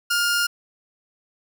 sawtooth tone pair together, 1411 / 5185 Hz, F6 / E8, +17 / -29 cents, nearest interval octave + major seventh, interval 2254 cents, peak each -16 / -25 dBFS, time 0.1-0.47 s, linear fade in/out 10 ms, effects none

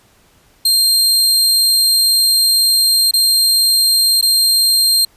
sawtooth tone with dropouts, 4186 Hz, C8, in tune, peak -7 dBFS, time 0.65-5.05 s, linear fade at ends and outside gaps 5 ms, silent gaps 3.111-3.136 / 4.213-4.225 s, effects pink hiss -52 dBFS RMS until 5.16 s + resampled to 32000 Hz

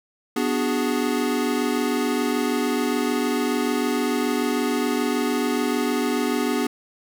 square chord, G# half-diminished seventh, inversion first, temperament equal, 246.9 / 293.7 / 370 / 415.3 Hz, B3 / D4 / F#4 / G#4, 0 / 0 / 0 / 0 cents, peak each -25 / -27 / -30 / -28 dBFS, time 0.36-6.67 s, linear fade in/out 5 ms, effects none

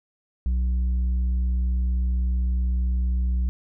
triangle tone with tanh clipping, 61.74 Hz, B1, in tune, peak -21 dBFS, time 0.46-3.49 s, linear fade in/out 0 ms, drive 9 dB, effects none

